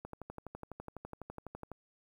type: click train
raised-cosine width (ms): 1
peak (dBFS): -29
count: 21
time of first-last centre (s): 0.05-1.717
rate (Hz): 12
effects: 10-bit